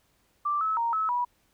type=tone with pitch steps; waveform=sine; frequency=1175 / 1298 / 931 / 1296 / 974 Hz; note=D6 / E6 / A#5 / E6 / B5; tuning=+1 / -27 / -2 / -30 / -24 cents; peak=-24 dBFS; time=0.45-1.25 s; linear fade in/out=10 ms; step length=160 ms; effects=pink hiss -68 dBFS RMS until 1.53 s